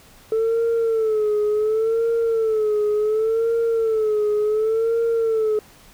sine tone with vibrato, 440 Hz, A4, in tune, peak -15 dBFS, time 0.32-5.59 s, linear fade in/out 2 ms, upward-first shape sine, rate 0.69 Hz, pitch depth 83 cents each way, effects tanh soft clip ceiling -15 dBFS + pink hiss -49 dBFS RMS until 5.93 s

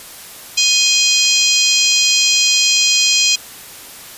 harmonic tone with a mistuned harmonic, 830.6 Hz, G#5, in tune, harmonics 3 / 4 / 5 / 6 / 7 / 8 / 9, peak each -18 / -17 / -18 / -18 / -20 / -20 / -20 dBFS, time 0.57-3.36 s, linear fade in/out 10 ms, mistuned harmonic 4, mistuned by -65 cents, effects white hiss -35 dBFS RMS until 4.17 s + resampled to 32000 Hz

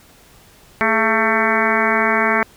harmonic tone with a mistuned harmonic, 223.3 Hz, A3, 26 cents sharp, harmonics 1 / 2 / 3 / 4 / 5 / 6 / 7 / 8 / 9 / 10, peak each -23 / -23 / -23 / -23 / -23 / -23 / -23 / -23 / -23 / -23 dBFS, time 0.81-2.43 s, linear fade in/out 0 ms, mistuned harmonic 2, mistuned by -88 cents, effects pink hiss -48 dBFS RMS until 2.56 s

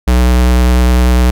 square tone with vibrato, 61.74 Hz, B1, in tune, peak -7 dBFS, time 0.07-1.31 s, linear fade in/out 10 ms, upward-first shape sine, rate 10 Hz, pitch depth 16 cents each way, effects none

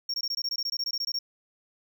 triangle tone bursts, 5530 Hz, F8, 18 cents flat, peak -26 dBFS, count 16, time 0.09-1.19 s, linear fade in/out 5 ms, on 50 ms, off 20 ms, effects none

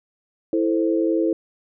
sine chord, A minor, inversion second, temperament equal, 329.6 / 440 / 523.3 Hz, E4 / A4 / C5, 0 / 0 / 0 cents, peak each -19 / -24 / -25 dBFS, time 0.53-1.33 s, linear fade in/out 2 ms, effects none

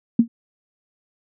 sine tone with exponential decay, 232.1 Hz, A#3, 7 cents flat, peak -6 dBFS, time 0.19-0.28 s, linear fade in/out 5 ms, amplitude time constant 19 ms, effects none

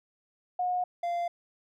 sine / triangle tone pair in turn, 723 / 692.5 Hz, F#5 / F5, -40 / -15 cents, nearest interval minor second, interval 75 cents, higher first, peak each -26 dBFS, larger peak neither, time 0.59-0.84 / 1.03-1.28 s, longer neither, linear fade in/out 5 ms, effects none

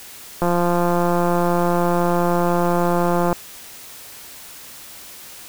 click train, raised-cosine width 1 ms, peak -6 dBFS, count 507, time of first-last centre 0.42-3.328 s, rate 174 Hz, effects white hiss -39 dBFS RMS until 5.48 s

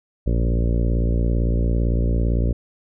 harmonic tone with a mistuned harmonic, 57.8 Hz, A#1, 14 cents flat, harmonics 1 / 2 / 3 / 4 / 5 / 6 / 7 / 8 / 9 / 10, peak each -18 / -24 / -28 / -30 / -32 / -34 / -35 / -36 / -37 / -38 dBFS, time 0.26-2.53 s, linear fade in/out 10 ms, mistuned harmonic 1, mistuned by -59 cents, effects none

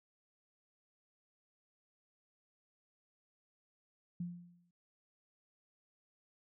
sine tone with exponential decay, 174.61 Hz, F3, in tune, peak -35 dBFS, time 4.2-4.71 s, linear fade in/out 5 ms, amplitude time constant 110 ms, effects none

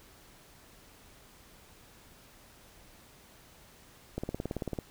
click train, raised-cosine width 2 ms, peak -20 dBFS, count 12, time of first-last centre 4.18-4.788 s, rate 18.1 Hz, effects pink hiss -57 dBFS RMS until 4.9 s

